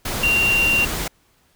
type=tone in noise; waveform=sine; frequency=2765 Hz; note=F7; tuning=18 cents flat; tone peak=-15 dBFS; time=0.23-0.85 s; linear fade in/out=5 ms; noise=pink; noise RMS=-25 dBFS; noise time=0.05-1.08 s; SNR=+7 dB; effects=pink hiss -60 dBFS RMS until 1.55 s